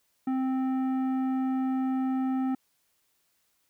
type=tone with tanh clipping; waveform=sine; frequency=261.6 Hz; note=C4; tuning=in tune; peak=-27 dBFS; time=0.27-2.55 s; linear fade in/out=5 ms; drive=11 dB; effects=white hiss -72 dBFS RMS until 3.69 s